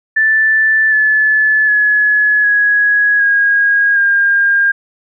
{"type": "tone with pitch steps", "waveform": "sine", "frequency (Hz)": [1760, 1728.8, 1698.1, 1667.9, 1638.3, 1609.3], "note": ["A6", "A6", "G#6", "G#6", "G#6", "G6"], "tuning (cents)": [0, -31, 38, 7, -24, 45], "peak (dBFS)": -8, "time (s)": [0.16, 4.72], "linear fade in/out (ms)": 10, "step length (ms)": 760, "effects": []}